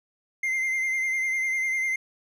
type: tone with vibrato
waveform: triangle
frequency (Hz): 2088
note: C7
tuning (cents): -4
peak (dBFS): -22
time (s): 0.43-1.96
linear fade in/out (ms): 5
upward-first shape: sine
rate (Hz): 10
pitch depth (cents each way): 31
effects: none